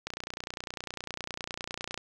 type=click train; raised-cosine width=0.2 ms; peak=-18 dBFS; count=58; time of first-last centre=0.07-1.976 s; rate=29.9 Hz; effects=none